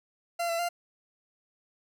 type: tone with pitch steps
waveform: 40% pulse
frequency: 686 / 672 / 695 Hz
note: F5 / E5 / F5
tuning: -31 / +33 / -9 cents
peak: -27 dBFS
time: 0.39-0.69 s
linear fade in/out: 10 ms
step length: 100 ms
effects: none